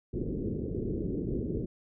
white low-pass noise, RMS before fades -33 dBFS, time 0.13-1.66 s, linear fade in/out 10 ms, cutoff 430 Hz, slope 48 dB/octave, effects none

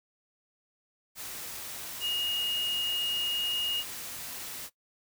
sine tone in noise, 2861 Hz, F7, 41 cents sharp, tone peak -28 dBFS, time 2-3.84 s, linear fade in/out 50 ms, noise white, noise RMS -40 dBFS, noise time 1.15-4.7 s, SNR +9 dB, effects noise-tail reverb RT60 0.1 s tail -18 dB re dry

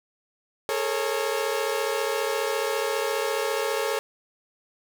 sawtooth tone cluster, 422.8 / 457.5 / 548 Hz, G#4 / A#4 / C#5, +31 / -32 / -20 cents, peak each -25 dBFS, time 0.69-3.99 s, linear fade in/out 0 ms, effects none

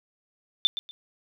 sine tone with echo, 3543 Hz, A7, 11 cents sharp, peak -16 dBFS, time 0.65-0.67 s, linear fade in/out 0 ms, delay 120 ms, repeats 2, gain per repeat -12 dB, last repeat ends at 0.91 s, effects none

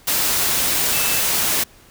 sine tone in noise, 2637 Hz, E7, in tune, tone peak -27 dBFS, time 0.92-1.2 s, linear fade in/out 10 ms, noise white, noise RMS -19 dBFS, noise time 0.07-1.64 s, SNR -11 dB, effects pink hiss -49 dBFS RMS until 1.9 s

